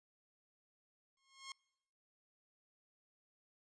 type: tone with exponential growth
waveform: 10% pulse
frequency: 1078 Hz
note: C#6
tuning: 49 cents flat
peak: -35 dBFS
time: 1.17-1.52 s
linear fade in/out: 2 ms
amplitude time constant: 74 ms
effects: noise-tail reverb RT60 0.9 s tail -26 dB re dry + resampled to 22050 Hz

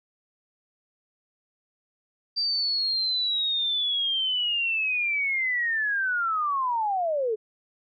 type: linear sweep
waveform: sine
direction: down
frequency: 4699 to 415.3 Hz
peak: -23 dBFS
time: 2.36-7.36 s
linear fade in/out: 20 ms
effects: none

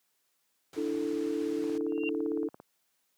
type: low-pass noise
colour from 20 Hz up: pink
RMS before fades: -49 dBFS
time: 0.73-1.78 s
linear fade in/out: 2 ms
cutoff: 7900 Hz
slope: 12 dB/octave
type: chord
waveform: sine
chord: D suspended second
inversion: none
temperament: just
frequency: 293.7 / 330.4 / 440.5 Hz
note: D4 / E4 / A4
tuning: 0 / +4 / +2 cents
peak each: -33 dBFS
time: 0.76-2.49 s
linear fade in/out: 20 ms
type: click train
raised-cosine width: 1 ms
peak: -32 dBFS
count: 18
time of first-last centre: 1.64-2.6 s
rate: 17.7 Hz
type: tone with exponential growth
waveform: sine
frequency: 2767 Hz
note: F7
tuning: 17 cents flat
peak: -30 dBFS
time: 1.88-2.09 s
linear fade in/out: 2 ms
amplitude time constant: 45 ms
effects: white hiss -75 dBFS RMS until 3.17 s + high-pass 150 Hz 12 dB/octave

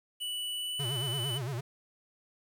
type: tone with pitch glide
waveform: square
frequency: 2960 to 2993 Hz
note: F#7 to F#7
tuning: 0 to +19 cents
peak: -34 dBFS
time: 0.2-1.39 s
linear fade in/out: 20 ms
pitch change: +19 cents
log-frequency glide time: 0.54-0.96 s
type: tone with vibrato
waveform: square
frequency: 128.8 Hz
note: C3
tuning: 27 cents flat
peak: -34 dBFS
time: 0.79-1.61 s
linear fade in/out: 10 ms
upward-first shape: sine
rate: 8.8 Hz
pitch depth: 200 cents each way
effects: 10-bit

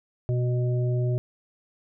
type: harmonic tone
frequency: 123.47 Hz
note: B2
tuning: in tune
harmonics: 1 / 3 / 5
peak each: -22 / -32 / -36 dBFS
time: 0.29-1.18 s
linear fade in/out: 0 ms
effects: none

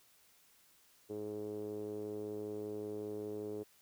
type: tone with low-pass filter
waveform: 5% pulse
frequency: 105.2 Hz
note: G#2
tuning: 23 cents sharp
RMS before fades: -42 dBFS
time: 1.09-3.64 s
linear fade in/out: 20 ms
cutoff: 400 Hz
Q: 5.5
effects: white hiss -67 dBFS RMS until 3.81 s

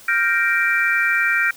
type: chord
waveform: sine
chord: G minor seventh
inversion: third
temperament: equal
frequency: 1396.9 / 1568 / 1864.7 / 2349 Hz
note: F6 / G6 / Bb6 / D7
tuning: 0 / 0 / 0 / 0 cents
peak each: -21 dBFS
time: 0.08-1.51 s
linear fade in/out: 5 ms
effects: white hiss -44 dBFS RMS until 1.56 s

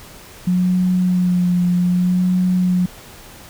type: tone with vibrato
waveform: sine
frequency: 180 Hz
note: F#3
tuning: 47 cents flat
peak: -13 dBFS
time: 0.47-2.86 s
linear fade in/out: 5 ms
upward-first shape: sine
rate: 0.64 Hz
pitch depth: 26 cents each way
effects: pink hiss -40 dBFS RMS until 3.49 s

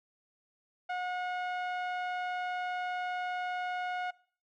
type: tone with low-pass filter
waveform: sawtooth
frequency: 725 Hz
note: F#5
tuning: 35 cents flat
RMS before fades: -35 dBFS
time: 0.89-4.11 s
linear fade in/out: 10 ms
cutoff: 2100 Hz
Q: 0.88
effects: noise-tail reverb RT60 0.5 s tail -22 dB re dry

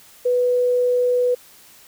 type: tone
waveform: sine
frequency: 493.9 Hz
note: B4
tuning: in tune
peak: -15 dBFS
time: 0.25-1.35 s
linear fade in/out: 10 ms
effects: white hiss -48 dBFS RMS until 1.87 s

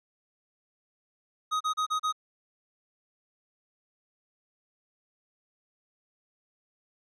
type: tone bursts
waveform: square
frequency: 1255 Hz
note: D#6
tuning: 15 cents sharp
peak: -26 dBFS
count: 5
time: 1.51-2.126 s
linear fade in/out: 20 ms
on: 96 ms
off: 34 ms
effects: low-pass 6000 Hz 12 dB/octave

